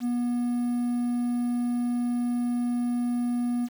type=tone with quantisation; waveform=triangle; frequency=242.2 Hz; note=B3; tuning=34 cents flat; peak=-22 dBFS; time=0-3.69 s; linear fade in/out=50 ms; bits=8; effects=none